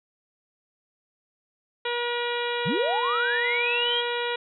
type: harmonic tone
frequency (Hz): 479.5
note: A#4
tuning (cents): +49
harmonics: 1 / 2 / 3 / 4 / 5 / 6 / 7 / 8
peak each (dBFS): -29 / -32 / -34 / -35 / -36 / -37 / -37 / -38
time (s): 1.85-4.36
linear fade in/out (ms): 5
type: linear sweep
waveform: sine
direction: up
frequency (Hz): 107.7 to 3322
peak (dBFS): -24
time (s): 2.65-4.02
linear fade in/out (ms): 20
effects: none